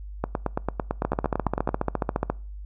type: two click trains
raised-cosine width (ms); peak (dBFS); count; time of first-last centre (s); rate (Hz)
1; -9 / -10; 19 / 14; 1.05-2.3 / 0.24-1.691; 14.4 / 8.96
effects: noise-tail reverb RT60 0.4 s tail -24 dB re dry + added 50 Hz sine -35 dBFS peak until 2.65 s